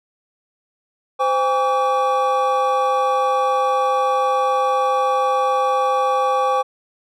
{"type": "tone cluster", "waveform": "triangle", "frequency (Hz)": [517, 809, 1142], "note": ["C5", "G#5", "D6"], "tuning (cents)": [-21, -46, -49], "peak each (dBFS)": -18, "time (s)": [1.19, 6.63], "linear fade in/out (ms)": 20, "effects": []}